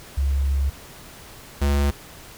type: tone pair in turn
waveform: sine / square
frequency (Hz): 68.8 / 70.86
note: C#2 / C#2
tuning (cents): -12 / +39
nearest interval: minor second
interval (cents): 51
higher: second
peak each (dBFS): -18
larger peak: neither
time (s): 0.17-0.7 / 1.61-1.91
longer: first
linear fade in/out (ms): 10
effects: pink hiss -43 dBFS RMS until 2.37 s